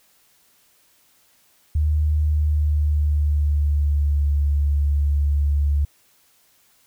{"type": "tone with pitch glide", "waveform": "sine", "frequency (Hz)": [76, 72.07], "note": ["D#2", "D2"], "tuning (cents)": [-40, -32], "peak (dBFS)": -16, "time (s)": [1.75, 5.85], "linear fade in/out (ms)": 5, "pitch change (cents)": -92, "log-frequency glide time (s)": [2.16, 4.32], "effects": ["white hiss -59 dBFS RMS until 6.86 s"]}